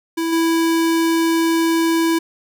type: tone with level steps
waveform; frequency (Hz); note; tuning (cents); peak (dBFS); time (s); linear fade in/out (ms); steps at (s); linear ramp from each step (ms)
square; 329.6; E4; 0; -19 / -15; 0.17-2.19; 10; 0.32; 10
effects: none